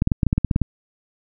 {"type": "clicks", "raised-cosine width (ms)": 5, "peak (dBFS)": -5, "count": 11, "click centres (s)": [0.021, 0.074, 0.118, 0.232, 0.267, 0.329, 0.38, 0.447, 0.512, 0.561, 0.617], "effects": []}